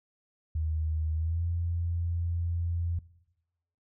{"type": "tone with pitch glide", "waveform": "sine", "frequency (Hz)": [78.7, 85.33], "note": ["D#2", "F2"], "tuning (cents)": [20, -40], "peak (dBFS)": -27, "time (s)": [0.55, 2.99], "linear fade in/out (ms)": 5, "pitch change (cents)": 140, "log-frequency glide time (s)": [1.14, 1.44], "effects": ["noise-tail reverb RT60 0.9 s tail -20 dB re dry"]}